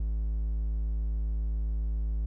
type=tone; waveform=triangle; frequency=53.7 Hz; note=A1; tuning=41 cents flat; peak=-25 dBFS; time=0-2.26 s; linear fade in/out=5 ms; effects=none